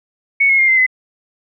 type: tone with pitch steps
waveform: sine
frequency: 2217 / 2169 / 2122 / 2076 / 2031 Hz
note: C#7 / C#7 / C7 / C7 / B6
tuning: 0 / -38 / +24 / -14 / +48 cents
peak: -9 dBFS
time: 0.4-0.865 s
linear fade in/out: 10 ms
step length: 93 ms
effects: none